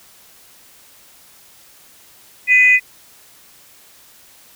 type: tone pair together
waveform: sine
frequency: 2006 / 2489 Hz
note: B6 / D#7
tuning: +26 / 0 cents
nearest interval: major third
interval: 374 cents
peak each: -10 dBFS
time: 2.47-2.8 s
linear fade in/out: 50 ms
effects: tanh soft clip ceiling 0 dBFS + white hiss -47 dBFS RMS until 4.55 s